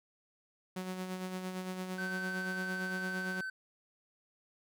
sawtooth tone with tremolo, 185 Hz, F#3, in tune, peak -32 dBFS, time 0.76-3.41 s, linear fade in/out 5 ms, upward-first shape sine, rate 8.8 Hz, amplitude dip 45%
triangle tone, 1530 Hz, G6, 42 cents flat, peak -35 dBFS, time 1.98-3.5 s, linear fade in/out 5 ms
effects none

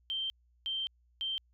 sine tone bursts at uneven times, 3136 Hz, G7, in tune, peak -32 dBFS, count 3, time 0.1-0.3 / 0.66-0.87 / 1.21-1.38 s, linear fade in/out 0 ms, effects added 60 Hz sine -65 dBFS peak until 1.53 s

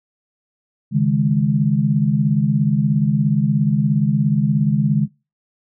sine chord, C# suspended second, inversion none, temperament equal, 138.59 / 155.56 / 207.7 Hz, C#3 / D#3 / G#3, 0 / 0 / 0 cents, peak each -18 dBFS, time 0.91-5.08 s, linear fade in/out 50 ms, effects noise-tail reverb RT60 0.3 s tail -24 dB re dry

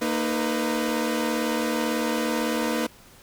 sawtooth tone cluster, 231 / 309.2 / 500 Hz, A#3 / D#4 / B4, -16 / -11 / +21 cents, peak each -23 / -24 / -25 dBFS, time 0.01-2.87 s, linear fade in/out 10 ms, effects pink hiss -51 dBFS RMS until 3.22 s

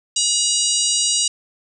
harmonic tone with a mistuned harmonic, 960 Hz, B5, 49 cents flat, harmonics 3 / 4 / 5 / 6 / 7 / 8 / 9, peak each -24 / -24 / -24 / -24 / -24 / -24 / -24 dBFS, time 0.16-1.28 s, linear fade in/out 5 ms, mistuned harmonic 5, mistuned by -17 cents, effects none

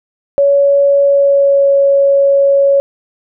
sine tone with pitch glide, 562 to 556.2 Hz, C#5 to C#5, +24 to +6 cents, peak -6 dBFS, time 0.38-2.8 s, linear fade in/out 0 ms, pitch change -18 cents, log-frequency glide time 1-1.69 s, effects none

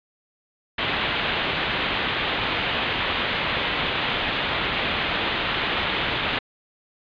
white low-pass noise, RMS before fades -25 dBFS, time 0.78-6.39 s, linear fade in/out 5 ms, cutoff 3600 Hz, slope 48 dB/octave, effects resampled to 11025 Hz

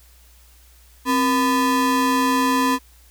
square ring-modulated tone, 370 Hz, F#4, in tune, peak -14 dBFS, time 1.05-2.79 s, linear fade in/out 50 ms, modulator 635 Hz, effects added 60 Hz sine -49 dBFS peak until 3.1 s + white hiss -54 dBFS RMS until 3.1 s

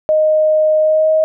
sine tone with pitch glide, 620 to 629.7 Hz, D#5 to D#5, -6 to +21 cents, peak -9 dBFS, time 0.09-1.24 s, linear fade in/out 0 ms, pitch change +27 cents, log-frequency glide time 0.8-1.12 s, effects none

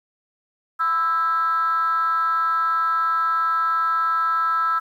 sine tone with frequency modulation, 1318.5 Hz, E6, in tune, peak -17 dBFS, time 0.79-4.8 s, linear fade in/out 20 ms, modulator 309 Hz, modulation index 0.51, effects tanh soft clip ceiling -13 dBFS + 9-bit

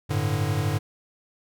square chord, G suspended second, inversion none, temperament equal, 98 / 110 / 146.83 Hz, G2 / A2 / D3, 0 / 0 / 0 cents, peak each -28 dBFS, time 0.09-0.79 s, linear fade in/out 20 ms, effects none

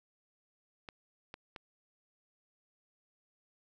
clicks, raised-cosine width 0.3 ms, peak -28 dBFS, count 3, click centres 0.888 / 1.341 / 1.562 s, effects none

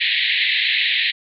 pink band-pass noise, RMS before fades -19 dBFS, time 0-1.12 s, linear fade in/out 20 ms, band 1800 to 4100 Hz, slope 96 dB/octave, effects none

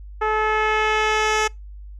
10% pulse tone with low-pass filter sweep, 431.4 Hz, A4, 34 cents flat, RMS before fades -20 dBFS, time 0.21-1.48 s, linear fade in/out 10 ms, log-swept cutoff 1300 to 6700 Hz, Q 1, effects noise-tail reverb RT60 0.2 s tail -26 dB re dry + added 50 Hz sine -35 dBFS peak until 1.99 s

